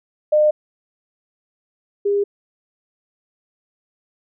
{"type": "tone pair in turn", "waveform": "sine", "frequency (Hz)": [606, 404.5], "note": ["D#5", "G#4"], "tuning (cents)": [-46, -46], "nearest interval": "perfect fifth", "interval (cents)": 700, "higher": "first", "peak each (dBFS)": [-11, -15], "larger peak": "first", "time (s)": [[0.32, 0.51], [2.05, 2.24]], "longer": "neither", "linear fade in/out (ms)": 10, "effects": []}